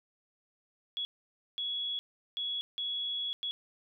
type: tone bursts at uneven times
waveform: sine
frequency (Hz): 3362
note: G#7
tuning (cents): +20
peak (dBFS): -32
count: 5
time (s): 0.97-1.05 / 1.58-1.99 / 2.37-2.61 / 2.78-3.33 / 3.43-3.51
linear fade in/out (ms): 0
effects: none